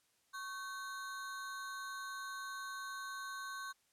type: ring-modulated tone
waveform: square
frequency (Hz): 1318.5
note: E6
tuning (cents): 0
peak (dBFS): -40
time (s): 0.33-3.73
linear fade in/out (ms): 20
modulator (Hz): 215
effects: white hiss -75 dBFS RMS until 3.92 s + low-pass 11000 Hz 12 dB/octave